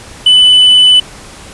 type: tone with hard clipping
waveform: sine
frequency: 2996 Hz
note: F#7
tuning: 21 cents sharp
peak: -3 dBFS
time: 0.26-1 s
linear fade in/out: 5 ms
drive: 2 dB
effects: pink hiss -32 dBFS RMS until 1.53 s + resampled to 24000 Hz